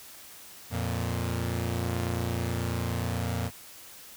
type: tone pair together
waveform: sawtooth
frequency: 87.31 / 116.54 Hz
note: F2 / A#2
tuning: 0 / 0 cents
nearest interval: perfect fourth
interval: 500 cents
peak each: -27 dBFS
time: 0.7-3.51 s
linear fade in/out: 50 ms
effects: white hiss -48 dBFS RMS until 4.16 s